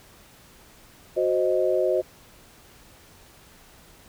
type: chord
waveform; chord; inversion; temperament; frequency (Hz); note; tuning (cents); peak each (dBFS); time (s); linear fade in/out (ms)
sine; C diminished; second; equal with one note detuned; 368.3 / 523.3 / 622.3; Gb4 / C5 / Eb5; -8 / 0 / 0; -24; 1.16-2.02; 20
effects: pink hiss -52 dBFS RMS until 4.08 s